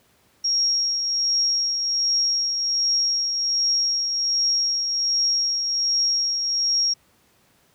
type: tone with tremolo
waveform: sine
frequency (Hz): 5588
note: F8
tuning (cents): 0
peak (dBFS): -17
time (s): 0.44-6.94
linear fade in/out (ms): 10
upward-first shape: triangle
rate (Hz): 1.3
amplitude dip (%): 45
effects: pink hiss -60 dBFS RMS until 7.74 s + high-pass 80 Hz 12 dB/octave